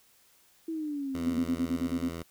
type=exponential sweep; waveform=sine; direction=down; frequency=330 to 234.5 Hz; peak=-31 dBFS; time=0.68-1.39 s; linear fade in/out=5 ms
type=tone; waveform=10% pulse; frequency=83.6 Hz; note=E2; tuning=25 cents sharp; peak=-28 dBFS; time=1.14-2.23 s; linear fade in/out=10 ms
type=tone bursts; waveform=sine; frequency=257.1 Hz; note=C4; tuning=30 cents flat; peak=-25 dBFS; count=8; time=1.26-2.096 s; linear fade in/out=20 ms; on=80 ms; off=28 ms
effects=white hiss -63 dBFS RMS until 2.3 s

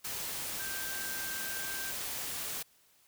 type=tone in noise; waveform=sine; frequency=1570 Hz; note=G6; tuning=2 cents sharp; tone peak=-41 dBFS; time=0.59-1.92 s; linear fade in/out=10 ms; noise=white; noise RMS=-38 dBFS; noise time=0.04-2.63 s; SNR=-6 dB; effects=white hiss -66 dBFS RMS until 3.07 s

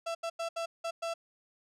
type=tone bursts at uneven times; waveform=35% pulse; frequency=668 Hz; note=E5; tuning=23 cents sharp; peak=-31 dBFS; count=6; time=0.06-0.15 / 0.23-0.3 / 0.39-0.49 / 0.56-0.66 / 0.84-0.91 / 1.02-1.14 s; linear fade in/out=10 ms; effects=low-pass 8000 Hz 12 dB/octave

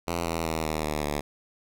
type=tone with pitch steps; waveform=5% pulse; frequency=85 / 82.58 / 80.23 / 77.95 / 75.73 / 73.57 Hz; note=F2 / E2 / E2 / D#2 / D#2 / D2; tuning=-46 / +4 / -46 / +4 / -46 / +4 cents; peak=-16 dBFS; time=0.07-1.21 s; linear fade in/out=10 ms; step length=190 ms; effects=none

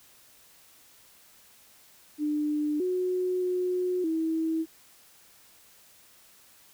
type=tone with pitch steps; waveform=sine; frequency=298.9 / 365.6 / 363.1 / 322.4 Hz; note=D4 / F#4 / F#4 / E4; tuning=+31 / -21 / -33 / -38 cents; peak=-25 dBFS; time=2.18-4.66 s; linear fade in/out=50 ms; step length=620 ms; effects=white hiss -57 dBFS RMS until 6.73 s

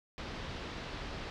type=low-pass noise; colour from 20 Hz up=pink; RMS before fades=-42 dBFS; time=0.18-1.3 s; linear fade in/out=0 ms; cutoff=4700 Hz; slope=24 dB/octave; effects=none

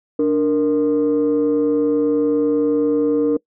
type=tone pair together; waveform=sine; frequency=293 / 465.1 Hz; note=D4 / A#4; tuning=-4 / -4 cents; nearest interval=minor sixth; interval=800 cents; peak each=-15 dBFS; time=0.19-3.37 s; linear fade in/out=5 ms; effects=noise-tail reverb RT60 0.1 s tail -23 dB re dry + tanh soft clip ceiling -10 dBFS

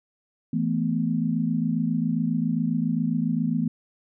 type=chord; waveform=sine; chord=E suspended fourth; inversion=none; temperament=just; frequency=164.81 / 219.8 / 247.2 Hz; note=E3 / A3 / B3; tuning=0 / -2 / +2 cents; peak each=-26 dBFS; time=0.53-3.68 s; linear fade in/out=5 ms; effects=none

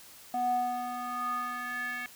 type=tone with band-pass filter sweep; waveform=square; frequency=246.1 Hz; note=B3; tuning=6 cents flat; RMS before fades=-33 dBFS; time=0.34-2.06 s; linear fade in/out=0 ms; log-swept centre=660 to 2000 Hz; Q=6; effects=white hiss -52 dBFS RMS until 2.15 s

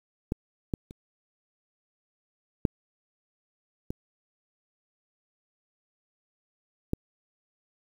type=clicks; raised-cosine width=3 ms; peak=-14 / -15 / -30 / -9 / -19 / -13 dBFS; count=6; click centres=0.321 / 0.738 / 0.909 / 2.652 / 3.905 / 6.934 s; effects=8-bit

